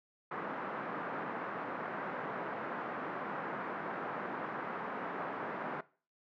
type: band-pass noise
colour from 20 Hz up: white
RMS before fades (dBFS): -40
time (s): 0.31-5.81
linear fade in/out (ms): 5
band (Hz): 160 to 1500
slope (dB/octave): 24
effects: noise-tail reverb RT60 0.4 s tail -20 dB re dry